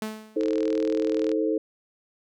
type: tone with exponential decay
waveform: sawtooth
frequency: 216.9 Hz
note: A3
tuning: 25 cents flat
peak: -23 dBFS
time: 0.02-0.53 s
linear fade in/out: 2 ms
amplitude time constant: 110 ms
type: chord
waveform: sine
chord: A diminished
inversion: second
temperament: just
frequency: 316.8 / 440 / 528 Hz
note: Eb4 / A4 / C5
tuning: +31 / 0 / +16 cents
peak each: -25 / -25 / -30 dBFS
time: 0.36-1.58 s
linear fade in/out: 5 ms
type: click train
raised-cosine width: 0.2 ms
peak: -22 dBFS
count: 38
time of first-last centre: 0.41-1.317 s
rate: 40.8 Hz
effects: none